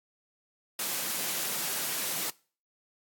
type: high-pass noise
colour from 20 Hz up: white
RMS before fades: -32 dBFS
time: 0.79-2.3 s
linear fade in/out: 2 ms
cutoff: 130 Hz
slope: 48 dB/octave
effects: noise-tail reverb RT60 0.4 s tail -23 dB re dry + AAC 64 kbps